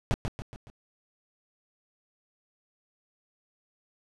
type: noise with echo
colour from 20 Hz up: brown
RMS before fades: -24 dBFS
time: 0.11-0.14 s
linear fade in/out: 0 ms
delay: 140 ms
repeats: 4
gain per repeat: -6 dB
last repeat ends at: 0.7 s
effects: low-pass 9000 Hz 12 dB/octave